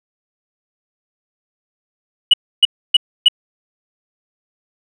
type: tone bursts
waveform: sine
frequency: 2935 Hz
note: F#7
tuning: 15 cents flat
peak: -3 dBFS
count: 4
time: 2.31-3.284 s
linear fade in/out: 5 ms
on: 26 ms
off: 290 ms
effects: tanh soft clip ceiling -2 dBFS